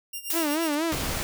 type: tone with tremolo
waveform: 5% pulse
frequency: 2794 Hz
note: F7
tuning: in tune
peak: -22 dBFS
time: 0.13-0.75 s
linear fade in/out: 5 ms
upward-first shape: sine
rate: 8.2 Hz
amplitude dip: 80%
type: noise with exponential decay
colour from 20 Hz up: blue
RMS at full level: -25 dBFS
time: 0.3-0.86 s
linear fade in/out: 2 ms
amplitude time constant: 120 ms
type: tone with vibrato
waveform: sawtooth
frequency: 311.1 Hz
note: D#4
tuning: in tune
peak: -20 dBFS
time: 0.32-0.96 s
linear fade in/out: 50 ms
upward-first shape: sine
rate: 4.2 Hz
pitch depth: 130 cents each way
type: noise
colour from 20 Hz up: pink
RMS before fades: -29 dBFS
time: 0.92-1.23 s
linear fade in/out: 0 ms
effects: none